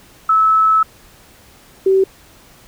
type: tone pair in turn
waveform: sine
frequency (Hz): 1302 / 383.7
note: E6 / G4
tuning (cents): -22 / -37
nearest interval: octave + major sixth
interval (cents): 2115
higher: first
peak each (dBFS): -9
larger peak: neither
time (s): 0.29-0.83 / 1.86-2.04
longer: first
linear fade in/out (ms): 5
effects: pink hiss -46 dBFS RMS until 2.67 s